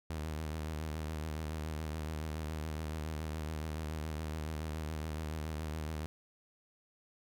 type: tone with vibrato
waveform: sawtooth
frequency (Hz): 77.78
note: D#2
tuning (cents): 0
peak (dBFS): -33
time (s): 0.1-6.06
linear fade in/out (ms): 0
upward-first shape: sine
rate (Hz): 7.1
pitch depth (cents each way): 57
effects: none